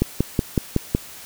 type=click train; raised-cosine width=3 ms; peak=-4 dBFS; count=6; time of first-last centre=0.02-0.949 s; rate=5.38 Hz; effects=white hiss -40 dBFS RMS until 1.25 s